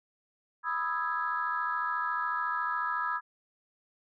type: chord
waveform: sine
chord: E major seventh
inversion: second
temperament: equal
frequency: 987.8 / 1244.5 / 1318.5 / 1661.2 Hz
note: B5 / D#6 / E6 / G#6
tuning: 0 / 0 / 0 / 0 cents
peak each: -34 dBFS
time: 0.63-3.21 s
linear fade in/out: 50 ms
effects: tanh soft clip ceiling -18 dBFS